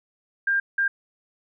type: tone bursts at uneven times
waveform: sine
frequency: 1598 Hz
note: G6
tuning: 33 cents sharp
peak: -19 dBFS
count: 2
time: 0.47-0.6 / 0.78-0.88 s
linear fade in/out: 5 ms
effects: none